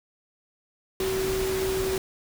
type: tone in noise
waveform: sine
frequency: 380 Hz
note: F#4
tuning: 46 cents sharp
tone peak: -25 dBFS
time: 1-1.98 s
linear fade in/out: 2 ms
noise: pink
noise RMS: -32 dBFS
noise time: 1-1.98 s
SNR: +4 dB
effects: none